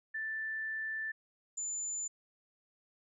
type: tone pair in turn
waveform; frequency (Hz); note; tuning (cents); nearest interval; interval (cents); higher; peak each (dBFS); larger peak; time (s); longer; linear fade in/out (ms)
sine; 1765 / 7060; A6 / A8; +5 / +5; 2 octaves; 2400; second; -35 / -35; neither; 0.14-1.12 / 1.57-2.08; first; 10
effects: none